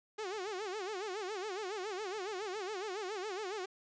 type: tone with vibrato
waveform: sawtooth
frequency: 397.9 Hz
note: G4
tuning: 26 cents sharp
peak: -34 dBFS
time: 0.18-3.66 s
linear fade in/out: 10 ms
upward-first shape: sine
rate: 7.2 Hz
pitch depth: 180 cents each way
effects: resampled to 16000 Hz + 10-bit